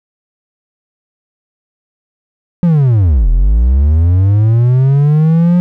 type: linear two-way sweep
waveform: triangle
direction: down then up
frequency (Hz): 179.2 to 38.89 to 179.2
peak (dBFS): -4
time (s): 2.63-5.6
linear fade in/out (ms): 0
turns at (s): 3.29
effects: none